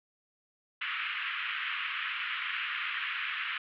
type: band-pass noise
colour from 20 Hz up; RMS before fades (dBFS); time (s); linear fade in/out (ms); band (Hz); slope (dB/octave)
white; -35; 0.81-3.58; 5; 1200 to 3000; 48
effects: none